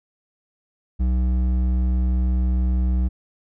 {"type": "tone with hard clipping", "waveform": "triangle", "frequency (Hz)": 62.4, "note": "B1", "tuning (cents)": 19, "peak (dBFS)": -19, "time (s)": [0.99, 3.09], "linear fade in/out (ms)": 20, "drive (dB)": 12, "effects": []}